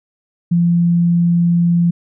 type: tone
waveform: sine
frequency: 171.8 Hz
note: F3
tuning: 28 cents flat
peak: -10 dBFS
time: 0.51-1.91 s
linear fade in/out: 10 ms
effects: none

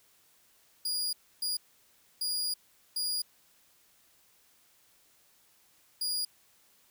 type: tone bursts at uneven times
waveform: sawtooth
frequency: 4863 Hz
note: D#8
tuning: 40 cents flat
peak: -27 dBFS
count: 5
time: 0.85-1.13 / 1.42-1.57 / 2.21-2.54 / 2.96-3.22 / 6.01-6.25 s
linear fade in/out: 5 ms
effects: white hiss -65 dBFS RMS until 6.9 s

